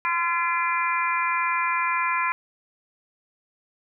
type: harmonic tone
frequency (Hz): 341.7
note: F4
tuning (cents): -38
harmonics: 3 / 4 / 5 / 6 / 7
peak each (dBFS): -24 / -30 / -31 / -31 / -28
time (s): 0.05-2.32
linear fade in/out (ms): 0
effects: none